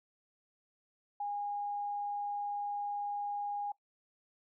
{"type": "tone", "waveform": "sine", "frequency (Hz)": 818, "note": "G#5", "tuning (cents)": -26, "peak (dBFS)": -34, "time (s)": [1.2, 3.72], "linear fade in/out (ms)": 5, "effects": ["noise-tail reverb RT60 0.1 s tail -19 dB re dry"]}